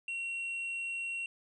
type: tone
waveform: triangle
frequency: 2736 Hz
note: F7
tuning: 36 cents flat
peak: -33 dBFS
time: 0.08-1.26 s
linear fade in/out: 2 ms
effects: resampled to 22050 Hz